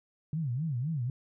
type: tone with vibrato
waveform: sine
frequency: 140 Hz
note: C#3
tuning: 18 cents sharp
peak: -29 dBFS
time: 0.33-1.1 s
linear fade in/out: 2 ms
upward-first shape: sine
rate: 3.9 Hz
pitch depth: 290 cents each way
effects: none